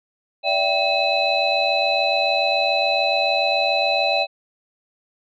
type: tone cluster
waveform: sine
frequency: 582 / 669 / 779 / 2576 / 3992 Hz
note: D5 / E5 / G5 / E7 / B7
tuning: -16 / +25 / -11 / -41 / +18 cents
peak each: -23 dBFS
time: 0.43-4.27 s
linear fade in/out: 50 ms
effects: tanh soft clip ceiling -6 dBFS